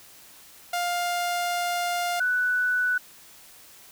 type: tone pair in turn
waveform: sawtooth / sine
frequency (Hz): 703 / 1486.9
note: F5 / F#6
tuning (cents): +11 / +8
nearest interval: octave + minor second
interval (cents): 1297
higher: second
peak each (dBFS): -21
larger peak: neither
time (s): 0.73-2.2 / 2.2-2.98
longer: first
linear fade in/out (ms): 5
effects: white hiss -50 dBFS RMS until 3.91 s